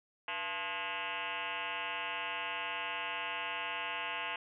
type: tone with frequency modulation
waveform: sine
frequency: 1825 Hz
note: A#6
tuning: 37 cents flat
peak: -35 dBFS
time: 0.28-4.36 s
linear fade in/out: 2 ms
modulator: 191 Hz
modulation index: 5.9
effects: none

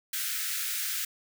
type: high-pass noise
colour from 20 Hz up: white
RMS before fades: -32 dBFS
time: 0.13-1.05 s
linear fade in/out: 5 ms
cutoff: 1300 Hz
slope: 96 dB/octave
effects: none

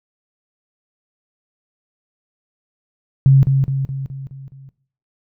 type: tone with echo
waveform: sine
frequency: 135.5 Hz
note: C#3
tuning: 39 cents flat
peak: -6 dBFS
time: 3.26-3.43 s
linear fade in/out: 0 ms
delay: 210 ms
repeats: 6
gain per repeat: -5 dB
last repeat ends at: 4.69 s
effects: noise-tail reverb RT60 0.5 s tail -18 dB re dry

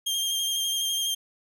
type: tone with vibrato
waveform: sawtooth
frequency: 3200 Hz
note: G7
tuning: 35 cents sharp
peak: -22 dBFS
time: 0.06-1.15 s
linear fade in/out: 10 ms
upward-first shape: square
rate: 12 Hz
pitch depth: 17 cents each way
effects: none

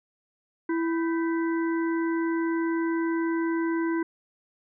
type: harmonic tone with a mistuned harmonic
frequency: 330.8 Hz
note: E4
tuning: 6 cents sharp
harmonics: 1 / 3 / 5 / 6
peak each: -24 / -35 / -37 / -41 dBFS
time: 0.69-4.03 s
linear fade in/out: 5 ms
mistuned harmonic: 5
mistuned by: -120 cents
effects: none

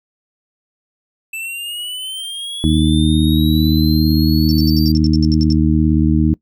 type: linear sweep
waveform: square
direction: up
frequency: 2637 to 4699 Hz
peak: -24 dBFS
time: 1.33-4.92 s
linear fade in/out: 5 ms
type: harmonic tone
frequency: 77.78 Hz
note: D#2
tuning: in tune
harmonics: 1 / 2 / 3 / 4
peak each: -16 / -16 / -16 / -16 dBFS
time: 2.64-6.34 s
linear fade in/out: 0 ms
type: tone bursts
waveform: sine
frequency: 5380 Hz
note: E8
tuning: 34 cents sharp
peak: -22 dBFS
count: 12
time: 4.49-5.525 s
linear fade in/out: 0 ms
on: 23 ms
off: 69 ms
effects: noise-tail reverb RT60 0.1 s tail -22 dB re dry

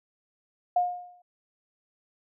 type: tone with exponential decay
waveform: sine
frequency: 714 Hz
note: F5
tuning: 38 cents sharp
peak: -18 dBFS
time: 0.76-1.22 s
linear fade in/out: 5 ms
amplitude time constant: 100 ms
effects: none

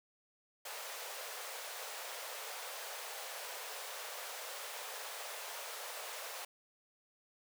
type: high-pass noise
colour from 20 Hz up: pink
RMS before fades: -45 dBFS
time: 0.65-6.45 s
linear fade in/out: 5 ms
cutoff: 470 Hz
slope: 48 dB/octave
effects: none

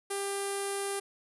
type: tone with low-pass filter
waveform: sawtooth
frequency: 397.2 Hz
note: G4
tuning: 23 cents sharp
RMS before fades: -34 dBFS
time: 0.1-1 s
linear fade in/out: 10 ms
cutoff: 10000 Hz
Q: 7.6
effects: none

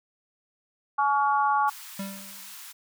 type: harmonic tone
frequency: 282.3 Hz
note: C#4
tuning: 32 cents sharp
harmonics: 3 / 4 / 5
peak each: -23 / -24 / -30 dBFS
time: 0.98-1.7 s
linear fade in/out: 10 ms
type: high-pass noise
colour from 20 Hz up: white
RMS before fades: -43 dBFS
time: 1.67-2.73 s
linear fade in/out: 20 ms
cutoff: 850 Hz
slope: 48 dB/octave
type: tone with exponential decay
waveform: square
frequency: 196 Hz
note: G3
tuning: in tune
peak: -30 dBFS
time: 1.99-2.55 s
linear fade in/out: 5 ms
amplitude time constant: 120 ms
effects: none

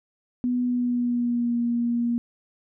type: tone with pitch glide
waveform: sine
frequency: 246.9 to 237.1 Hz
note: B3 to A#3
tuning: 0 to +30 cents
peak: -21 dBFS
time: 0.44-2.18 s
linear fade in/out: 0 ms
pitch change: -70 cents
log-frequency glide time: 0.63-1.57 s
effects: none

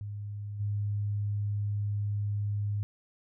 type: tone with level steps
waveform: sine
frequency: 102.9 Hz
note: G#2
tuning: 16 cents flat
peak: -35 / -28 dBFS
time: 0.01-2.83 s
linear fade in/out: 0 ms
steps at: 0.59 s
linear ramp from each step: 20 ms
effects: none

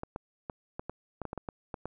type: clicks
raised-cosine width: 1 ms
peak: -22 dBFS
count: 12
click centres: 0.034 / 0.161 / 0.498 / 0.795 / 0.896 / 1.217 / 1.253 / 1.331 / 1.377 / 1.488 / 1.742 / 1.856 s
effects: none

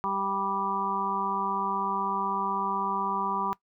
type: harmonic tone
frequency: 196 Hz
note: G3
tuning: in tune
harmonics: 1 / 2 / 4 / 5 / 6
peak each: -37 / -38 / -35 / -30 / -31 dBFS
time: 0.04-3.53 s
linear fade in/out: 0 ms
effects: noise-tail reverb RT60 0.1 s tail -20 dB re dry

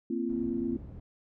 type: chord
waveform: sine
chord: Bb suspended second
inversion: none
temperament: equal with one note detuned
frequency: 233.1 / 261.6 / 340.5 Hz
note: Bb3 / C4 / F4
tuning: 0 / 0 / -44 cents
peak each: -33 dBFS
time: 0.1-0.77 s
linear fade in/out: 5 ms
type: low-pass noise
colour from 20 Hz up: white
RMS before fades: -45 dBFS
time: 0.29-1 s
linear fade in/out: 5 ms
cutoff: 160 Hz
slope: 12 dB/octave
effects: none

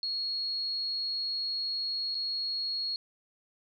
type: tone with dropouts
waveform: sine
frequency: 4313 Hz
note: C#8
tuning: 48 cents flat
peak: -30 dBFS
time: 0.03-2.96 s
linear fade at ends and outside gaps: 1 ms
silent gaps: 2.146-2.151 s
effects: none

